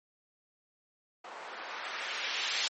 blue noise with low-pass filter sweep, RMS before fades -37 dBFS, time 1.24-2.68 s, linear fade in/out 5 ms, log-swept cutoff 810 to 4300 Hz, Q 0.92, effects high-pass 400 Hz 12 dB/octave + MP3 32 kbps

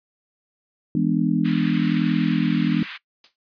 sine chord, E dominant seventh, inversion none, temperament just, 164.81 / 206 / 247.2 / 296.7 Hz, E3 / G#3 / B3 / D4, 0 / -14 / +2 / +18 cents, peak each -23 dBFS, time 0.95-2.83 s, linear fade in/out 2 ms
white band-pass noise, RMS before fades -36 dBFS, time 1.44-2.98 s, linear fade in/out 20 ms, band 1300 to 3200 Hz, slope 24 dB/octave
blue noise with exponential decay, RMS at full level -35 dBFS, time 3.24-3.36 s, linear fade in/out 2 ms, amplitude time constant 24 ms
effects noise-tail reverb RT60 0.1 s tail -19 dB re dry + resampled to 11025 Hz

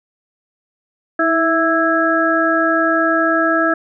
harmonic tone with a mistuned harmonic, 329.6 Hz, E4, in tune, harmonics 1 / 2 / 4 / 5, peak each -18 / -18 / -18 / -18 dBFS, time 1.19-3.74 s, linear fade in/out 5 ms, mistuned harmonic 1, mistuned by -32 cents, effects none

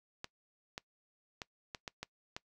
clicks, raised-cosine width 0.2 ms, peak -23 dBFS, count 7, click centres 0.244 / 0.779 / 1.418 / 1.748 / 1.878 / 2.03 / 2.365 s, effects noise-tail reverb RT60 0.1 s tail -22 dB re dry

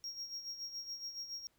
triangle tone with tremolo, 5588 Hz, F8, in tune, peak -38 dBFS, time 0.04-1.47 s, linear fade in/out 0 ms, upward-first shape sine, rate 7.1 Hz, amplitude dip 65%, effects pink hiss -75 dBFS RMS until 1.58 s

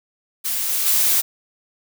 blue noise with level steps, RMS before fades -23 / -21 / -17 dBFS, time 0.44-1.22 s, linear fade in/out 20 ms, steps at 0.69 / 0.86 s, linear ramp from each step 5 ms, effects none

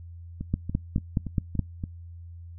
two click trains, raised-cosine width 5 ms, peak -11 / -19 dBFS, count 6 / 6, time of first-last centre 0.54-1.593 / 0.41-1.839 s, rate 4.75 / 3.5 Hz, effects noise-tail reverb RT60 0.2 s tail -26 dB re dry + added 85 Hz sine -40 dBFS peak until 2.58 s

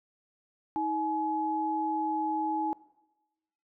sine tone pair together, 317.3 / 847 Hz, D#4 / G#5, +34 / +34 cents, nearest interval octave + perfect fourth, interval 1700 cents, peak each -32 / -29 dBFS, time 0.76-2.73 s, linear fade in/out 0 ms, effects noise-tail reverb RT60 1.0 s tail -20 dB re dry

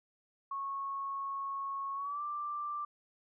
sine tone with pitch glide, 1100 to 1179 Hz, C#6 to D6, -14 to +6 cents, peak -35 dBFS, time 0.51-2.85 s, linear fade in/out 5 ms, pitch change +120 cents, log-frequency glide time 1.95-2.22 s, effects none

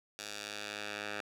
10% pulse tone with band-pass filter sweep, 103.83 Hz, G#2, in tune, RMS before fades -42 dBFS, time 0.19-1.21 s, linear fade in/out 0 ms, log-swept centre 5400 to 2000 Hz, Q 0.86, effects none

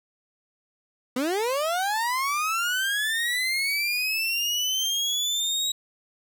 30% pulse linear sweep, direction up, 239.3 to 3842 Hz, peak -21 dBFS, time 1.16-5.72 s, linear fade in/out 5 ms, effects none

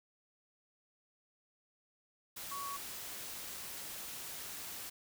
sine tone in noise, 1121 Hz, C#6, 19 cents sharp, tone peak -40 dBFS, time 2.51-2.77 s, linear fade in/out 10 ms, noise white, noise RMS -45 dBFS, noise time 2.36-4.9 s, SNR +2 dB, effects none

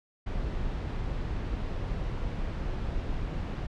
brown noise, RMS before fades -32 dBFS, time 0.26-3.67 s, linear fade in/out 10 ms, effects low-pass 4000 Hz 12 dB/octave

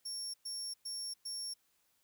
30% pulse tone bursts, 5500 Hz, F8, 27 cents flat, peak -35 dBFS, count 4, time 0.05-1.54 s, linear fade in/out 10 ms, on 290 ms, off 110 ms, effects white hiss -75 dBFS RMS until 2.03 s

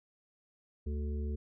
harmonic tone, 73.42 Hz, D2, in tune, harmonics 1 / 3 / 5 / 6, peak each -33 / -43 / -47 / -49 dBFS, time 0.86-1.36 s, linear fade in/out 10 ms, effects none

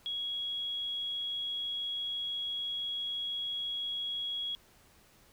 sine tone, 3322 Hz, G#7, in tune, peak -33 dBFS, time 0.06-4.55 s, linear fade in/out 0 ms, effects pink hiss -62 dBFS RMS until 5.32 s

